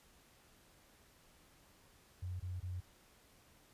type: tone bursts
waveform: sine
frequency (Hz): 90.4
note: F#2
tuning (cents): -40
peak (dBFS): -39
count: 3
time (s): 2.22-2.806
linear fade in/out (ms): 10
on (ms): 180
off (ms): 23
effects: pink hiss -66 dBFS RMS until 3.73 s + resampled to 32000 Hz